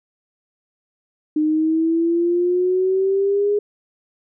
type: exponential sweep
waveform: sine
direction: up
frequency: 304 to 415.3 Hz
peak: -15 dBFS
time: 1.36-3.59 s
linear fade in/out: 5 ms
effects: none